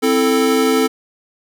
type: chord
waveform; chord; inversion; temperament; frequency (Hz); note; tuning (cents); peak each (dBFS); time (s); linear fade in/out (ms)
square; A minor; first; equal; 261.6 / 329.6 / 440; C4 / E4 / A4; 0 / 0 / 0; -17 / -22 / -16; 0.02-0.88; 20
effects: none